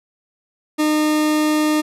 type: tone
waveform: 40% pulse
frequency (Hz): 305.2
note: D#4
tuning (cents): -33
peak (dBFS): -14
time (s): 0.78-1.82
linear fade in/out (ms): 20
effects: resampled to 32000 Hz